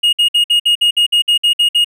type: tone bursts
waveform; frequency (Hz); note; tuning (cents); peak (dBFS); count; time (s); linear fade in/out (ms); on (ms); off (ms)
triangle; 2866; F7; +44; -7; 12; 0.03-1.846; 10; 100; 56
effects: none